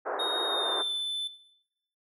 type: band-pass noise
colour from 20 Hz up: pink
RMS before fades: -33 dBFS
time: 0.05-0.83 s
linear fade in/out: 20 ms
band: 350 to 1600 Hz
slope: 48 dB/octave
type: tone with pitch glide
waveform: triangle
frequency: 3729 to 3520 Hz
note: A#7 to A7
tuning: 0 to 0 cents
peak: -27 dBFS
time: 0.19-1.28 s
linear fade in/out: 10 ms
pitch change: -100 cents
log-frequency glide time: 0.46-0.92 s
effects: noise-tail reverb RT60 0.8 s tail -17 dB re dry